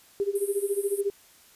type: tone with tremolo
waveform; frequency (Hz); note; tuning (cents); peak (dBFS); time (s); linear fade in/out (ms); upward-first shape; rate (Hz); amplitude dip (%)
sine; 400.6; G4; +38; -21; 0.2-1.1; 0; sine; 14; 90
type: band-pass noise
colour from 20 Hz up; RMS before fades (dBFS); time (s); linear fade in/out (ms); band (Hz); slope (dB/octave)
white; -41; 0.35-1.01; 5; 8500 to 12000; 96
effects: white hiss -56 dBFS RMS until 1.55 s + resampled to 32000 Hz